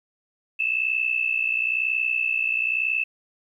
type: tone pair together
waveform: sine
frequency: 2598 / 2659 Hz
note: E7 / E7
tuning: -26 / +14 cents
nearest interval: unison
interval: 40 cents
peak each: -24 dBFS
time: 0.59-3.04 s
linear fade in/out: 10 ms
effects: 10-bit